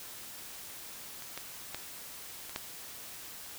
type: clicks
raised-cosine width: 0.2 ms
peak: -27 / -21 / -19 / -26 / -17 dBFS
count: 5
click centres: 1.223 / 1.376 / 1.746 / 2.495 / 2.561 s
effects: white hiss -46 dBFS RMS until 3.58 s